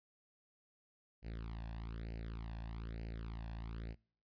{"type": "tone with flanger", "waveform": "sawtooth", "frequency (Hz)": 56, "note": "A1", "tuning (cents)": 31, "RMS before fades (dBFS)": -45, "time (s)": [1.22, 3.96], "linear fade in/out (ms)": 50, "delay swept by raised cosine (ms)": [0.42, 1.17], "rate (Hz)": 1.1, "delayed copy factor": 0.9, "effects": ["noise-tail reverb RT60 0.5 s tail -25 dB re dry", "resampled to 11025 Hz"]}